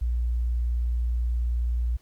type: tone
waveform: sine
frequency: 59.4 Hz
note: A#1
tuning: 33 cents sharp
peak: -22 dBFS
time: 0.01-1.97 s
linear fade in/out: 10 ms
effects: pink hiss -62 dBFS RMS until 2.01 s + MP3 96 kbps